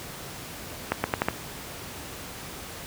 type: accelerating click train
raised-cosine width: 0.5 ms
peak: -7 dBFS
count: 5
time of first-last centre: 0.92-1.285 s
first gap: 120 ms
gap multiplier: 0.82
effects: pink hiss -39 dBFS RMS until 2.86 s + high-pass 60 Hz 12 dB/octave